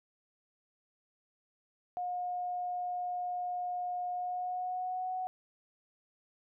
sine tone with pitch glide, 718 to 741.2 Hz, F5 to F#5, +48 to +3 cents, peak -33 dBFS, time 1.97-5.27 s, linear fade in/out 0 ms, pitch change +55 cents, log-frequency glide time 4.11-5.13 s, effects none

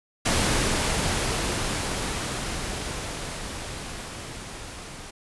pink noise with level ramp, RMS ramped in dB -22 to -40 dBFS, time 0.25-5.11 s, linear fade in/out 10 ms, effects resampled to 24000 Hz

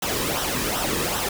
pink noise with flanger, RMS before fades -25 dBFS, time 0.02-1.29 s, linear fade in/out 5 ms, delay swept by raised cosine 0.43 to 1.43 ms, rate 2.6 Hz, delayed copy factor -0.6, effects none

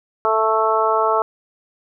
harmonic tone, 220.1 Hz, A3, 1 cent sharp, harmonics 2 / 3 / 4 / 5 / 6, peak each -21 / -21 / -21 / -21 / -21 dBFS, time 0.25-1.22 s, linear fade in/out 0 ms, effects none

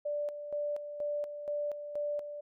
sine tone with tremolo, 587 Hz, D5, 1 cent flat, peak -31 dBFS, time 0.05-2.41 s, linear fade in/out 10 ms, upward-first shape square, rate 2.1 Hz, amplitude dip 60%, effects none

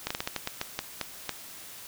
slowing click train, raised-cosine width 0.2 ms, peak -12 dBFS, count 11, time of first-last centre 0.07-1.293 s, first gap 35 ms, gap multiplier 1.26, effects white hiss -45 dBFS RMS until 1.87 s

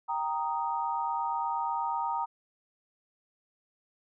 sine chord, Eb major, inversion first, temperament equal, 784 / 932.3 / 1244.5 Hz, G5 / Bb5 / Eb6, 0 / 0 / 0 cents, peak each -35 / -30 / -36 dBFS, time 0.08-2.26 s, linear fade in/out 20 ms, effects none

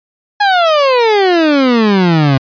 30% pulse exponential sweep, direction down, 840 to 130.81 Hz, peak -5 dBFS, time 0.4-2.38 s, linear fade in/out 10 ms, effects resampled to 11025 Hz

